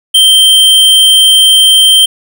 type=tone; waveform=square; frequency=3136 Hz; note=G7; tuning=in tune; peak=-3 dBFS; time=0.14-2.06 s; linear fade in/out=10 ms; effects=none